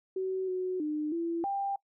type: tone with pitch steps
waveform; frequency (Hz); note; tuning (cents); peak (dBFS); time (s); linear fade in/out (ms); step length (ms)
sine; 377.1 / 368.9 / 302.7 / 336.1 / 793; F#4 / F#4 / D#4 / E4 / G5; +33 / -5 / -48 / +34 / +20; -29; 0.16-1.76; 5; 320
effects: noise-tail reverb RT60 0.1 s tail -22 dB re dry